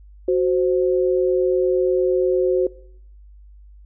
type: tone pair together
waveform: sine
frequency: 370 / 521.4 Hz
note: F#4 / C5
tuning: 0 / -6 cents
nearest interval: tritone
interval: 594 cents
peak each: -16 / -21 dBFS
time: 0.28-2.67 s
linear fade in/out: 5 ms
effects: noise-tail reverb RT60 0.7 s tail -21 dB re dry + added 50 Hz sine -42 dBFS peak until 3.85 s